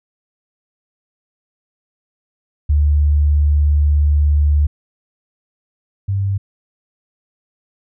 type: tone pair in turn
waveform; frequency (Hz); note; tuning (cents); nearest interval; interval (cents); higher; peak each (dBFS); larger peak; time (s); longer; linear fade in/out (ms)
sine; 73.6 / 98.24; D2 / G2; +4 / +4; perfect fourth; 500; second; -10 / -15; first; 2.69-4.67 / 6.08-6.38; first; 10
effects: none